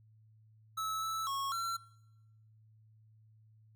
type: tone with pitch steps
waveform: square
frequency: 1302 / 1313 / 1098 / 1355 Hz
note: E6 / E6 / C#6 / E6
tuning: -22 / -7 / -17 / +47 cents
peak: -35 dBFS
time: 0.77-1.77 s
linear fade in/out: 10 ms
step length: 250 ms
effects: noise-tail reverb RT60 1.0 s tail -23 dB re dry + added 109 Hz sine -60 dBFS peak until 3.75 s